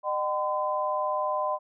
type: tone cluster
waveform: sine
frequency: 608 / 762 / 1018 Hz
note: D#5 / G5 / C6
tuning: -40 / -49 / -48 cents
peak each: -29 / -33 / -28 dBFS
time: 0.03-1.59 s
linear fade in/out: 50 ms
effects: none